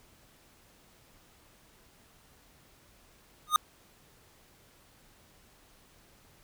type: tone with exponential growth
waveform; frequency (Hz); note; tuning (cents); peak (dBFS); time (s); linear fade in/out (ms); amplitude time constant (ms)
square; 1231; D#6; -19; -16; 3.47-3.56; 1; 18
effects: pink hiss -61 dBFS RMS until 6.43 s